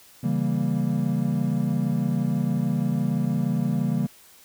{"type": "chord", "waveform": "triangle", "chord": "C# diminished seventh", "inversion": "none", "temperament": "equal", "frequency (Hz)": [138.59, 164.81, 196, 233.1], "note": ["C#3", "E3", "G3", "Bb3"], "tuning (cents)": [0, 0, 0, 0], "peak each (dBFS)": -25, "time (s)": [0.23, 4.07], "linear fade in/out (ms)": 10, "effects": ["white hiss -52 dBFS RMS until 4.44 s"]}